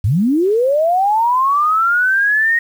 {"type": "linear sweep", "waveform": "sine", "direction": "up", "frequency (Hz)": [84, 1880], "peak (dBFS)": -11, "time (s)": [0.04, 2.59], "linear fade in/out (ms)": 5, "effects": ["7-bit"]}